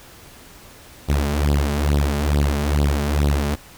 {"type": "tone with flanger", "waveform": "sawtooth", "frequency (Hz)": 72.3, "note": "D2", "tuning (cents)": -27, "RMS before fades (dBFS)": -19, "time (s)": [1.08, 3.56], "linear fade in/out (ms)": 20, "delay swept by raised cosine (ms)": [0.22, 5.02], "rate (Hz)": 2.3, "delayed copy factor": 0.95, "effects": ["pink hiss -44 dBFS RMS until 3.77 s"]}